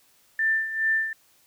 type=tone with tremolo; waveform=sine; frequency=1780 Hz; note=A6; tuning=20 cents sharp; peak=-19 dBFS; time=0.39-1.13 s; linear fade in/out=2 ms; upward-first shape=sine; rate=2.4 Hz; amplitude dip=70%; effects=white hiss -61 dBFS RMS until 1.46 s